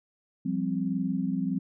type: chord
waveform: sine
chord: F suspended second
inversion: none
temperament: equal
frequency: 174.61 / 196 / 261.6 Hz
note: F3 / G3 / C4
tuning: 0 / 0 / 0 cents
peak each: -31 / -30 / -30 dBFS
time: 0.45-1.59 s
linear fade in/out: 10 ms
effects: none